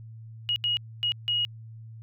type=tone bursts at uneven times; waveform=sine; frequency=2889 Hz; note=F#7; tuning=42 cents flat; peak=-23 dBFS; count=4; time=0.49-0.56 / 0.64-0.77 / 1.03-1.12 / 1.28-1.45 s; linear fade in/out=0 ms; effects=added 112 Hz sine -41 dBFS peak until 2.02 s